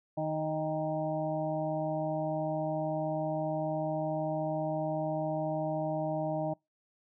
harmonic tone with a mistuned harmonic, 155.56 Hz, D#3, in tune, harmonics 1 / 2 / 4 / 5 / 6, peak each -36 / -37 / -33 / -38 / -44 dBFS, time 0.17-6.54 s, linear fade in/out 10 ms, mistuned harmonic 5, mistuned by +23 cents, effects noise-tail reverb RT60 0.2 s tail -25 dB re dry

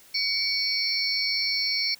sine tone cluster, 2251 / 4275 / 4559 / 5420 Hz, C#7 / C8 / C#8 / E8, +26 / +36 / +48 / +47 cents, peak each -29 dBFS, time 0.14-1.95 s, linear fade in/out 10 ms, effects white hiss -53 dBFS RMS until 1.99 s

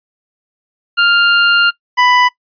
25% pulse tone pair in turn, 1400 / 991.8 Hz, F6 / B5, +4 / +7 cents, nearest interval tritone, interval 597 cents, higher first, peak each -4 dBFS, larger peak neither, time 0.97-1.71 / 1.97-2.29 s, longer first, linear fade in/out 20 ms, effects noise-tail reverb RT60 0.1 s tail -21 dB re dry + resampled to 11025 Hz

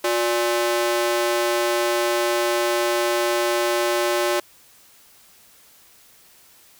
sawtooth ring-modulated tone, 472 Hz, A#4, 22 cents sharp, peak -12 dBFS, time 0.04-4.4 s, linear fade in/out 5 ms, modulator 114 Hz, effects white hiss -52 dBFS RMS until 6.79 s

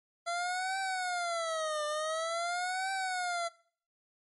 25% pulse tone with vibrato, 680 Hz, F5, 46 cents flat, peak -28 dBFS, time 0.26-3.49 s, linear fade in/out 20 ms, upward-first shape triangle, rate 0.47 Hz, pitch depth 230 cents each way, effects noise-tail reverb RT60 0.5 s tail -21 dB re dry + MP3 48 kbps

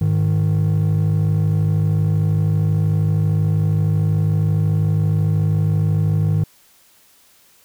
triangle tone pair together, 102.75 / 155.56 Hz, G#2 / D#3, -18 / 0 cents, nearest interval perfect fifth, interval 718 cents, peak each -14 dBFS, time 0.01-6.44 s, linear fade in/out 5 ms, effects tanh soft clip ceiling -9 dBFS + white hiss -53 dBFS RMS until 7.64 s

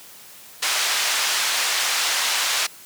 white band-pass noise, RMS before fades -22 dBFS, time 0.62-2.67 s, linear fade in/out 10 ms, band 840 to 5900 Hz, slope 12 dB/octave, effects white hiss -44 dBFS RMS until 2.85 s + high-pass 100 Hz 12 dB/octave

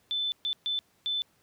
sine tone bursts at uneven times, 3520 Hz, A7, in tune, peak -27 dBFS, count 4, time 0.11-0.32 / 0.45-0.53 / 0.66-0.79 / 1.06-1.22 s, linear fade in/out 0 ms, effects pink hiss -67 dBFS RMS until 1.42 s + high-pass 80 Hz 12 dB/octave

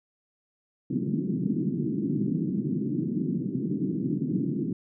pink band-pass noise, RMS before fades -28 dBFS, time 0.9-4.73 s, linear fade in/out 5 ms, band 140 to 340 Hz, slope 48 dB/octave, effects none

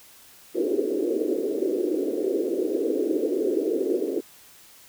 pink band-pass noise, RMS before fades -25 dBFS, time 0.54-4.21 s, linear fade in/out 20 ms, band 300 to 480 Hz, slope 48 dB/octave, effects white hiss -51 dBFS RMS until 4.88 s

